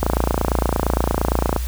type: click train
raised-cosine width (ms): 1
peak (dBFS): -3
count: 45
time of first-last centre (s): 0.03-1.563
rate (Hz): 28.7
effects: added 60 Hz sine -21 dBFS peak until 1.67 s + white hiss -36 dBFS RMS until 1.67 s